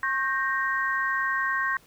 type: chord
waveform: sine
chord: G diminished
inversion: second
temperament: equal with one note detuned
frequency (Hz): 1084.7 / 1568 / 1864.7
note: Db6 / G6 / Bb6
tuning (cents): -38 / 0 / 0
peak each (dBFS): -28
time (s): 0.03-1.77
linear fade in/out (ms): 2
effects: pink hiss -57 dBFS RMS until 1.86 s